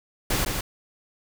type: noise with echo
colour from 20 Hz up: pink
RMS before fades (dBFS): -24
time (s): 0.3-0.45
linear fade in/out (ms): 5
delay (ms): 160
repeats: 1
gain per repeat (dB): -4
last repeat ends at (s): 0.61
effects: none